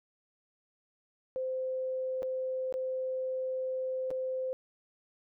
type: tone with dropouts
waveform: sine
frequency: 518 Hz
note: C5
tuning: 17 cents flat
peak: -31 dBFS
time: 1.36-4.53 s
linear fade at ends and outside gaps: 0 ms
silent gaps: 2.222-2.23 / 2.725-2.74 / 4.105-4.112 s
effects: none